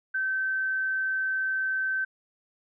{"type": "tone", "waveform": "sine", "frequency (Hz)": 1543, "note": "G6", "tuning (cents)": -28, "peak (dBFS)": -25, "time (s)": [0.14, 2.05], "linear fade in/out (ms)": 10, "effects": []}